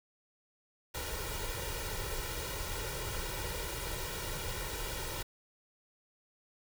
pink noise with comb filter, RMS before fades -38 dBFS, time 0.94-5.23 s, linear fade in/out 10 ms, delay 2.1 ms, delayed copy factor +0.75, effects none

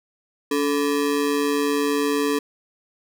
square ring-modulated tone, 360.7 Hz, F#4, 44 cents flat, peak -17 dBFS, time 0.51-2.39 s, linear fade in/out 5 ms, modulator 75.2 Hz, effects none

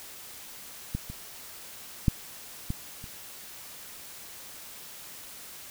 clicks, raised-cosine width 5 ms, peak -17 / -26 / -8 / -17 / -30 dBFS, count 5, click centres 0.95 / 1.1 / 2.082 / 2.704 / 3.041 s, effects white hiss -45 dBFS RMS until 5.7 s

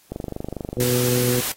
click train, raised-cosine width 2 ms, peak -15 dBFS, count 18, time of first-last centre 0.12-0.811 s, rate 24.6 Hz
harmonic tone, 123.47 Hz, B2, in tune, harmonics 1 / 2 / 3 / 4, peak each -23 / -26 / -25 / -25 dBFS, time 0.77-1.41 s, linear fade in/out 20 ms
white noise, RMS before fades -26 dBFS, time 0.8-1.52 s, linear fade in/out 2 ms
effects white hiss -56 dBFS RMS until 1.56 s + AAC 48 kbps

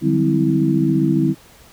sine tone cluster, 150.1 / 182.9 / 197.5 / 260.2 / 325.6 Hz, D3 / F#3 / G3 / C4 / E4, +38 / -20 / +13 / -9 / -21 cents, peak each -19 / -24 / -22 / -20 / -18 dBFS, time 0.01-1.35 s, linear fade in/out 50 ms, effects pink hiss -47 dBFS RMS until 1.72 s

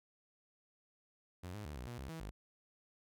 sawtooth tone with pitch steps, 90 / 104.7 / 74.3 / 61.9 / 120.4 / 66.7 / 162.4 / 51.2 Hz, F#2 / G#2 / D2 / B1 / B2 / C2 / E3 / G#1, -47 / +15 / +21 / +5 / -44 / +34 / -26 / -24 cents, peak -40 dBFS, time 1.43-2.31 s, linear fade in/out 10 ms, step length 110 ms, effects none

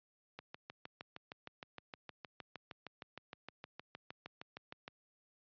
click train, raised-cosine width 0.3 ms, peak -30 dBFS, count 30, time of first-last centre 0.39-4.879 s, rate 6.46 Hz, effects high-pass 100 Hz 12 dB/octave + resampled to 11025 Hz

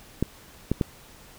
clicks, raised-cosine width 3 ms, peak -9 dBFS, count 3, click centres 0.226 / 0.716 / 0.812 s, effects pink hiss -50 dBFS RMS until 1.38 s

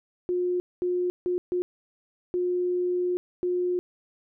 sine tone bursts at uneven times, 358.2 Hz, F4, 44 cents sharp, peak -23 dBFS, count 6, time 0.29-0.6 / 0.82-1.1 / 1.26-1.38 / 1.52-1.62 / 2.34-3.17 / 3.43-3.79 s, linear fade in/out 0 ms, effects none

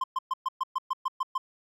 triangle tone bursts, 1046.5 Hz, C6, in tune, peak -23 dBFS, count 10, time 0.01-1.38 s, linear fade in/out 5 ms, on 29 ms, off 120 ms, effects none

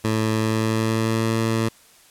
15% pulse tone with pitch glide, 110 to 112.7 Hz, A2 to A2, 0 to +42 cents, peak -13 dBFS, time 0.04-1.69 s, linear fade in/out 10 ms, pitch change +42 cents, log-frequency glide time 0.36-1.3 s, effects white hiss -52 dBFS RMS until 2.1 s + low-pass 12000 Hz 12 dB/octave

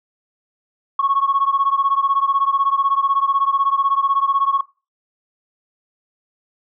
sine beating tone pair, 1097 / 1113 Hz, C#6 / C#6, -18 / +7 cents, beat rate 16 Hz, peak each -17 dBFS, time 0.99-4.61 s, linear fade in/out 5 ms, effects noise-tail reverb RT60 0.3 s tail -20 dB re dry + tanh soft clip ceiling -8 dBFS

